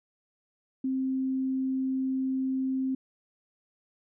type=tone; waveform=sine; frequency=263.1 Hz; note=C4; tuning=10 cents sharp; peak=-26 dBFS; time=0.84-2.95 s; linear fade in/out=5 ms; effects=none